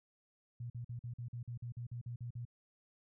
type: tone bursts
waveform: sine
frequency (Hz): 119.8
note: A#2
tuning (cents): +48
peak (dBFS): -40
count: 13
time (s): 0.6-2.452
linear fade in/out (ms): 5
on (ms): 100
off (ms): 46
effects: none